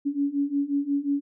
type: beating tone pair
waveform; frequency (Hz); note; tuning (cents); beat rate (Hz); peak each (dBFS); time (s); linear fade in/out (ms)
sine; 279.9 / 285.5; C#4 / D4; +17 / -49; 5.6; -27 / -25; 0.05-1.21; 20
effects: none